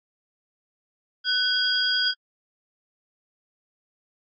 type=tone cluster; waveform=sine; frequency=1502 / 3265 / 4845 Hz; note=F#6 / G#7 / D#8; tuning=+26 / -30 / -47 cents; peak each=-25 dBFS; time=1.24-2.14 s; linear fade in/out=50 ms; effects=AAC 32 kbps